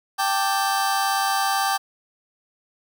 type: chord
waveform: sawtooth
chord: G suspended second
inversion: none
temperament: just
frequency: 784 / 882 / 1176 Hz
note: G5 / A5 / D6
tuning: 0 / +4 / +2 cents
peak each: -18 / -24 / -21 dBFS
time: 0.18-1.78 s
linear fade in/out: 20 ms
effects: none